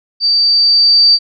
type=tone with level ramp; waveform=sine; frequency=4635 Hz; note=D8; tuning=24 cents flat; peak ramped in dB=-9 to -4 dBFS; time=0.2-1.19 s; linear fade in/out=50 ms; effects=none